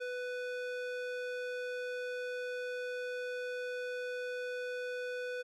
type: tone with band-pass filter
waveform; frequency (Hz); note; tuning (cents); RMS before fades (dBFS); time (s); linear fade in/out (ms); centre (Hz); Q
square; 496.8; B4; +10; -39; 0-5.43; 20; 1200; 0.7
effects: none